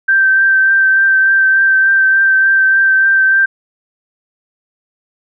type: tone with vibrato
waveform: sine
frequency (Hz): 1562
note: G6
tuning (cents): -7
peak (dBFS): -7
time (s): 0.08-3.46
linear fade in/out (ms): 10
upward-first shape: triangle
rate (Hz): 3.4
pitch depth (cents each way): 19
effects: none

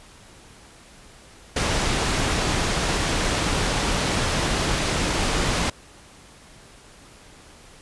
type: low-pass noise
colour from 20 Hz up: pink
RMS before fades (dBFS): -23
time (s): 1.56-5.7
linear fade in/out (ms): 5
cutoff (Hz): 7500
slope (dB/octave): 12
effects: pink hiss -48 dBFS RMS until 7.81 s + resampled to 24000 Hz

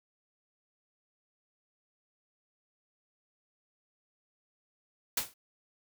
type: noise with exponential decay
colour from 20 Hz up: white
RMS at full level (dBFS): -26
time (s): 5.17-5.34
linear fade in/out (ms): 5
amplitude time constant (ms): 36
effects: none

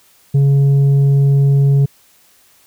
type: tone with tanh clipping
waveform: sine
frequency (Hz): 139.3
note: C#3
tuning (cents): +9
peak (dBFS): -9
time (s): 0.34-1.86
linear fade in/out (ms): 10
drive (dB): 4
effects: white hiss -51 dBFS RMS until 2.66 s

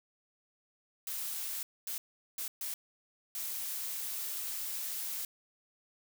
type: noise bursts at uneven times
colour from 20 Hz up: blue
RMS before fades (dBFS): -38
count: 5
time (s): 1.07-1.63 / 1.87-1.98 / 2.38-2.48 / 2.61-2.74 / 3.35-5.25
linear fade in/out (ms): 2
effects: none

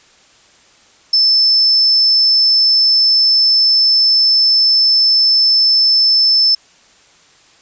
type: tone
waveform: sine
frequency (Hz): 5274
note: E8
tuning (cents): 0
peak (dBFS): -8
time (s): 1.13-6.55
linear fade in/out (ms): 5
effects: white hiss -48 dBFS RMS until 7.61 s + resampled to 16000 Hz

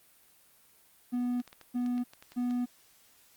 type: tone bursts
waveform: triangle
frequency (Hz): 245.4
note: B3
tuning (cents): -11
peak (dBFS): -26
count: 3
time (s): 1.12-2.66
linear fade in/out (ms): 20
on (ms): 300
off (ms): 320
type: clicks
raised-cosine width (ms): 0.2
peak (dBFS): -32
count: 10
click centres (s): 1.401 / 1.477 / 1.529 / 1.613 / 1.862 / 1.98 / 2.135 / 2.225 / 2.32 / 2.509
effects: white hiss -62 dBFS RMS until 3.36 s + Opus 32 kbps

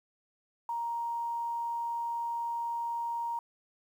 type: tone with quantisation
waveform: sine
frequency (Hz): 936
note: A#5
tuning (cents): +7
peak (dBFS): -31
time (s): 0.69-3.39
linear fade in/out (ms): 2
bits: 10
effects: none

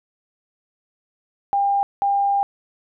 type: tone bursts at uneven times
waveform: sine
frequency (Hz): 800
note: G5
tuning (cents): +35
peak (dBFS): -16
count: 2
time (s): 1.53-1.83 / 2.02-2.43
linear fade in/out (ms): 0
effects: none

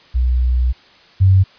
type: tone pair in turn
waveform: sine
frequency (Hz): 62 / 95.08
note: B1 / F#2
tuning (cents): +7 / +48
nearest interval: perfect fifth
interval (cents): 741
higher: second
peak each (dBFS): -12 / -7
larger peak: second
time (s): 0.14-0.73 / 1.2-1.44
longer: first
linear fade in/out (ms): 20
effects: white hiss -47 dBFS RMS until 1.58 s + resampled to 11025 Hz

